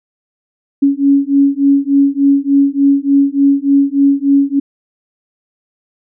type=beating tone pair; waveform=sine; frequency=277.2 / 280.6 Hz; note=C#4 / C#4; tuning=0 / +21 cents; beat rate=3.4 Hz; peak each=-11 dBFS; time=0.82-4.6 s; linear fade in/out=10 ms; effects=none